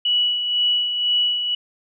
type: tone with tremolo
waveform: sine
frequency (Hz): 2940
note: F#7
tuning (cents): -12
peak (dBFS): -15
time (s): 0.05-1.55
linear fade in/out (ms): 5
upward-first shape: sine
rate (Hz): 2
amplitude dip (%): 50
effects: none